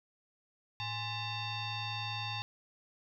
sine tone with frequency modulation, 1760 Hz, A6, in tune, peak -35 dBFS, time 0.8-2.42 s, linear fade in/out 0 ms, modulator 935 Hz, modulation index 2.8, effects none

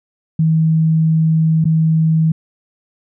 sine tone with dropouts, 160 Hz, D#3, 49 cents sharp, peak -10 dBFS, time 0.39-2.32 s, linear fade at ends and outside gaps 5 ms, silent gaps 1.643-1.653 s, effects none

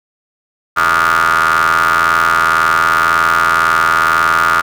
30% pulse ring-modulated tone, 81.9 Hz, E2, 11 cents flat, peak -4 dBFS, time 0.76-4.62 s, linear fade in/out 20 ms, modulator 1320 Hz, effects none

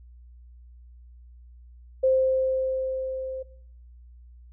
sine tone with level ramp, 523.3 Hz, C5, in tune, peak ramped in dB -17 to -31 dBFS, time 2.03-3.43 s, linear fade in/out 10 ms, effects noise-tail reverb RT60 0.6 s tail -19 dB re dry + added 60 Hz sine -46 dBFS peak until 4.52 s

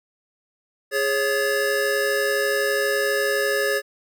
square tone cluster, 414.1 / 549 / 1719 Hz, G#4 / C#5 / A6, -5 / -17 / -41 cents, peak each -25 dBFS, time 0.91-3.82 s, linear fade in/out 50 ms, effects none

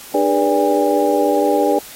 sine tone cluster, 298.5 / 404.6 / 486.8 / 579 / 811 Hz, D4 / G#4 / B4 / D5 / G#5, +28 / -45 / -25 / -25 / -41 cents, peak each -19 dBFS, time 0.14-1.79 s, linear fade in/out 5 ms, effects white hiss -37 dBFS RMS until 1.95 s + AAC 48 kbps

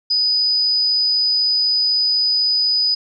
sine tone, 4978 Hz, D#8, in tune, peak -14 dBFS, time 0.1-2.95 s, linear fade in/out 10 ms, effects none

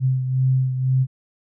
sine beating tone pair, 130 / 132 Hz, C3 / C3, -11 / +16 cents, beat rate 2 Hz, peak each -17 / -25 dBFS, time 0-1.07 s, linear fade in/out 50 ms, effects none

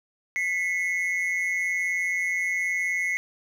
triangle tone pair together, 1999 / 2178 Hz, B6 / C#7, +20 / -31 cents, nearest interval minor second, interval 149 cents, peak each -25 dBFS, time 0.36-3.17 s, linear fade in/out 0 ms, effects none

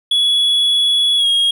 triangle tone with pitch glide, 3382 to 3272 Hz, G#7 to G#7, +31 to -26 cents, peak -10 dBFS, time 0.11-1.51 s, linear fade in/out 5 ms, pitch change -57 cents, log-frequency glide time 1.17-1.27 s, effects none

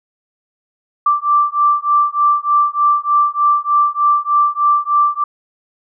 sine beating tone pair, 1172 / 1175.3 Hz, D6 / D6, -4 / +1 cents, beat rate 3.3 Hz, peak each -14 dBFS, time 1.06-5.24 s, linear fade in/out 5 ms, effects none

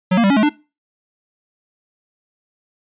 square tone with pitch steps, 184.3 / 233.2 / 195.8 / 279.6 / 214 / 296.7 Hz, F#3 / A#3 / G3 / C#4 / A3 / D4, -7 / +1 / -2 / +15 / -48 / +18 cents, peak -12 dBFS, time 0.11-0.494 s, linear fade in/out 10 ms, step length 64 ms, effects noise-tail reverb RT60 0.3 s tail -22 dB re dry + resampled to 8000 Hz

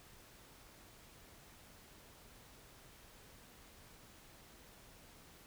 silence, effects pink hiss -60 dBFS RMS until 5.46 s

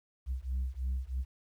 sine beating tone pair, 63 / 66.1 Hz, B1 / C2, +35 / +18 cents, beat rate 3.1 Hz, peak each -33 / -33 dBFS, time 0.26-1.25 s, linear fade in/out 50 ms, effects tanh soft clip ceiling -28 dBFS + 11-bit

